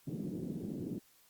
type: band-pass noise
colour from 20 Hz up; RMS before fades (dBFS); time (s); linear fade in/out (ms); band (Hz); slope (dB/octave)
pink; -40; 0.07-0.99; 10; 150 to 340; 24
effects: white hiss -66 dBFS RMS until 1.29 s + Opus 48 kbps